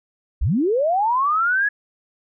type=linear sweep; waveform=sine; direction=up; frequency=37.31 to 1701 Hz; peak=-16 dBFS; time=0.41-1.69 s; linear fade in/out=10 ms; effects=none